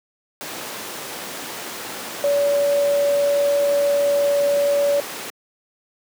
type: tone in noise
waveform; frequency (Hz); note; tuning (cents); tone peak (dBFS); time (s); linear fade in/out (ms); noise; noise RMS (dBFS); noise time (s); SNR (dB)
sine; 571; D5; -49; -15; 2.24-5; 0; pink; -30; 0.41-5.3; +12
effects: high-pass 300 Hz 12 dB/octave